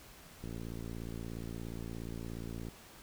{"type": "click train", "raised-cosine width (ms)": 3, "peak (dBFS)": -30, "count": 129, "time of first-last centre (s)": [0.44, 2.686], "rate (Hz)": 57, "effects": ["pink hiss -55 dBFS RMS until 3.02 s"]}